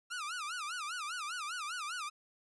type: tone with vibrato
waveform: sawtooth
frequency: 1318.5 Hz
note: E6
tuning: in tune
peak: -34 dBFS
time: 0.1-2.1 s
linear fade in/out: 20 ms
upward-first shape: sine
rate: 5 Hz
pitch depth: 210 cents each way
effects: resampled to 24000 Hz